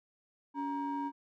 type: ring-modulated tone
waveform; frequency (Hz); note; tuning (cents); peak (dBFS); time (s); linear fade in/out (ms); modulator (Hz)
triangle; 329.8; E4; +1; -28; 0.54-1.12; 50; 612
effects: none